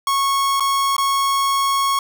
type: tone with dropouts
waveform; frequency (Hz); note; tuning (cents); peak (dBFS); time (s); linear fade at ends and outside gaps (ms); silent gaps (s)
45% pulse; 1100; C#6; -14; -16; 0.07-1.99; 2; 0.598-0.605 / 0.966-0.981
effects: none